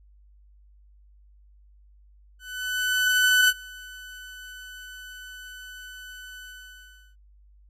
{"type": "tone with ADSR envelope", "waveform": "30% pulse", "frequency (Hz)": 1501, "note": "F#6", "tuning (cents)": 24, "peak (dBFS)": -13, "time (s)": [2.39, 7.16], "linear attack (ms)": 1100, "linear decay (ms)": 41, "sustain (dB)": -24, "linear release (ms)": 770, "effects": ["added 50 Hz sine -52 dBFS peak until 7.69 s", "AAC 48 kbps"]}